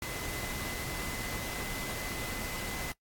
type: tone in noise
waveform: sine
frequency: 2028 Hz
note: B6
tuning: 45 cents sharp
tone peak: -43 dBFS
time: 0.02-2.92 s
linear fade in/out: 2 ms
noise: pink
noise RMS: -38 dBFS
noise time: 0.02-2.92 s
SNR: -8 dB
effects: noise-tail reverb RT60 0.1 s tail -19 dB re dry + AAC 64 kbps